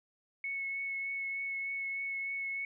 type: tone with vibrato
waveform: sine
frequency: 2201 Hz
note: C#7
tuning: 13 cents flat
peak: -34 dBFS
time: 0.44-2.65 s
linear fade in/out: 2 ms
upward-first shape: triangle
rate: 3.3 Hz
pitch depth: 13 cents each way
effects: none